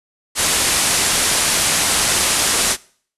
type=low-pass noise; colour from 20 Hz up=white; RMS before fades=-17 dBFS; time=0.35-2.77 s; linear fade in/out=50 ms; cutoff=11000 Hz; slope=48 dB/octave; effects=noise-tail reverb RT60 0.5 s tail -22 dB re dry + resampled to 32000 Hz